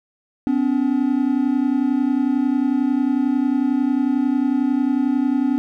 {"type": "tone pair together", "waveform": "triangle", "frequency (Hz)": [253.9, 285], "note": ["B3", "C#4"], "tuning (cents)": [48, 48], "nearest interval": "major second", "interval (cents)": 200, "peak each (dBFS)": -17, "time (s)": [0.47, 5.58], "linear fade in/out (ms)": 0, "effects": []}